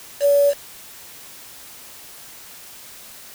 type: tone with quantisation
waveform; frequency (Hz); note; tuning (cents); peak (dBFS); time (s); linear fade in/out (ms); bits
sine; 570; C#5; +48; -12; 0.2-0.54; 50; 5
effects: white hiss -41 dBFS RMS until 3.34 s